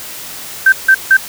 sine tone bursts, 1557 Hz, G6, 12 cents flat, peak -3 dBFS, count 3, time 0.66-1.169 s, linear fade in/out 5 ms, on 63 ms, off 160 ms, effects white hiss -28 dBFS RMS until 1.28 s

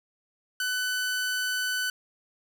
sawtooth tone, 1500 Hz, F#6, 23 cents sharp, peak -23 dBFS, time 0.6-1.9 s, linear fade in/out 2 ms, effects none

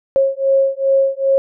sine beating tone pair, 541 / 543.5 Hz, C#5 / C#5, -42 / -34 cents, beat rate 2.5 Hz, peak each -15 dBFS, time 0.16-1.38 s, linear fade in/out 0 ms, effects none

